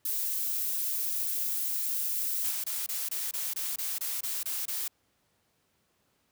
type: noise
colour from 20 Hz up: violet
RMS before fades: -31 dBFS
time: 0.05-2.51 s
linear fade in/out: 5 ms
type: noise bursts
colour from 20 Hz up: blue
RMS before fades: -33 dBFS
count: 11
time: 2.44-4.88 s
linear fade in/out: 5 ms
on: 200 ms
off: 24 ms
effects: pink hiss -72 dBFS RMS until 6.31 s + high-pass 80 Hz 12 dB/octave